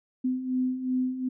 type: beating tone pair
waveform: sine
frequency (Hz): 253.4 / 256.1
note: B3 / C4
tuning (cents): +45 / -37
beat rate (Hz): 2.7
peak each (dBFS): -32 / -26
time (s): 0.24-1.29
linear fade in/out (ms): 10
effects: none